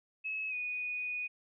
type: tone with pitch glide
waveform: sine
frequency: 2580 to 2476 Hz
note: E7 to D#7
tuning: -38 to -9 cents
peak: -34 dBFS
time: 0.24-1.28 s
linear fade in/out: 20 ms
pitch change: -71 cents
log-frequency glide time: 0.49-0.54 s
effects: none